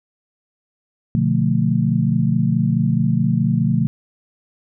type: chord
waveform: sine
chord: B half-diminished seventh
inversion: none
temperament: just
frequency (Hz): 123.47 / 148.16 / 177.8 / 222.2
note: B2 / D3 / F3 / A3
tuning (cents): 0 / +16 / +31 / +17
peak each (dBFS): -20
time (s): 1.15-3.87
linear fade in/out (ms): 0
effects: none